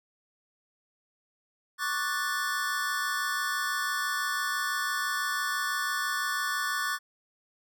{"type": "chord", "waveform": "square", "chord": "D major seventh", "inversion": "third", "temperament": "equal", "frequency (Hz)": [1108.7, 1174.7, 1480, 1760], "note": ["C#6", "D6", "F#6", "A6"], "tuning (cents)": [0, 0, 0, 0], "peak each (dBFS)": [-36, -36, -34, -33], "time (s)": [1.78, 6.99], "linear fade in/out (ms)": 50, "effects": []}